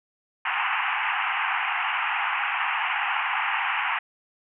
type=band-pass noise; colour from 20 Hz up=pink; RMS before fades=-26 dBFS; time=0.45-3.99 s; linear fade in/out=5 ms; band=770 to 2900 Hz; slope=96 dB/octave; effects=none